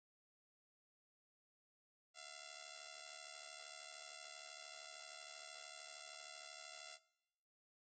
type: ring-modulated tone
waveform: 5% pulse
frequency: 686 Hz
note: F5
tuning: 31 cents flat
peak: -38 dBFS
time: 2.14-6.99 s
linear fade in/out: 50 ms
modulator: 36.5 Hz
effects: noise-tail reverb RT60 1.0 s tail -21 dB re dry + MP3 32 kbps